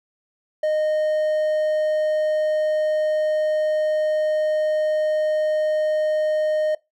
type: tone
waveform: triangle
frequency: 616 Hz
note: D#5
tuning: 17 cents flat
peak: -16 dBFS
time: 0.63-6.75 s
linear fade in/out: 5 ms
effects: noise-tail reverb RT60 0.2 s tail -22 dB re dry